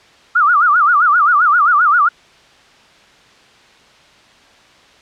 sine tone with vibrato, 1298 Hz, E6, 27 cents flat, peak -8 dBFS, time 0.35-2.09 s, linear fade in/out 10 ms, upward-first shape sine, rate 7.6 Hz, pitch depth 210 cents each way, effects white hiss -46 dBFS RMS until 5.01 s + low-pass 4000 Hz 12 dB/octave

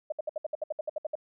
sine tone bursts, 612 Hz, D#5, 29 cents flat, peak -28 dBFS, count 13, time 0.1-1.154 s, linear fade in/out 5 ms, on 22 ms, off 64 ms, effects none

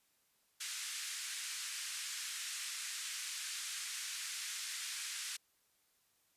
white band-pass noise, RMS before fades -43 dBFS, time 0.6-5.37 s, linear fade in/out 10 ms, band 1500 to 9100 Hz, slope 24 dB/octave, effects white hiss -75 dBFS RMS until 6.36 s + resampled to 32000 Hz

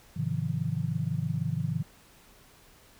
sine chord, F minor seventh, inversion first, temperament just, 104.77 / 130.96 / 157.15 / 174.61 Hz, Ab2 / C3 / Eb3 / F3, +16 / +2 / +18 / 0 cents, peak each -35 / -32 / -31 / -35 dBFS, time 0.16-1.83 s, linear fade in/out 10 ms, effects pink hiss -57 dBFS RMS until 2.99 s

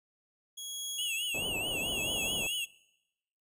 20% pulse tone with tremolo, 3322 Hz, G#7, in tune, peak -30 dBFS, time 0.57-2.66 s, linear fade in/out 10 ms, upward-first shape triangle, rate 0.74 Hz, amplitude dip 95%
square tone with vibrato, 2794 Hz, F7, in tune, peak -33 dBFS, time 0.98-2.65 s, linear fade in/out 10 ms, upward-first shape triangle, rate 4.6 Hz, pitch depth 150 cents each way
white low-pass noise, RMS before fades -41 dBFS, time 1.34-2.47 s, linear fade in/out 5 ms, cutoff 710 Hz, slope 24 dB/octave
effects noise-tail reverb RT60 0.9 s tail -22 dB re dry

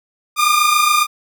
sawtooth tone pair together, 1195 / 1222.2 Hz, D6 / D#6, +30 / -31 cents, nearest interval unison, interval 39 cents, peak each -11 dBFS, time 0.36-1.07 s, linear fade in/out 50 ms, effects none

